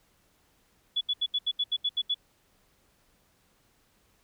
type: tone bursts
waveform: sine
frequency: 3411 Hz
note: G#7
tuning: 46 cents sharp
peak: -24 dBFS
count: 10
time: 0.96-2.145 s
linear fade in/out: 10 ms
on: 51 ms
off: 75 ms
effects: pink hiss -67 dBFS RMS until 4.23 s